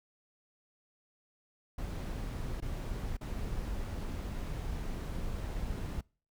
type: noise with dropouts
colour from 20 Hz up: brown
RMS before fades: -37 dBFS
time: 1.78-6.01 s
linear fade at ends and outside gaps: 5 ms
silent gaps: 2.604-2.622 / 3.169-3.21 s
effects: noise-tail reverb RT60 0.4 s tail -26 dB re dry